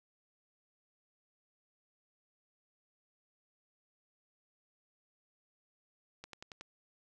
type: click train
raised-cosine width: 0.2 ms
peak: -29 dBFS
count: 5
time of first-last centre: 6.24-6.61 s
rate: 10.8 Hz
effects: none